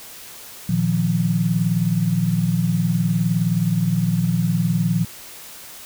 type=chord; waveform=sine; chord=Bb suspended fourth; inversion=none; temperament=just; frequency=116.54 / 155.39 / 174.81 Hz; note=Bb2 / Eb3 / F3; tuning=0 / -2 / +2 cents; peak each=-23 / -22 / -19 dBFS; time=0.69-5.05 s; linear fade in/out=5 ms; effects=white hiss -39 dBFS RMS until 5.85 s